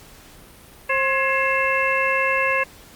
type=harmonic tone with a mistuned harmonic; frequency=533 Hz; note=C5; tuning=32 cents sharp; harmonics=1 / 2 / 3 / 4 / 5; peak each=-24 / -24 / -24 / -24 / -24 dBFS; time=0.89-2.64 s; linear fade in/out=10 ms; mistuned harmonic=3; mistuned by=+82 cents; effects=pink hiss -46 dBFS RMS until 2.95 s + Opus 48 kbps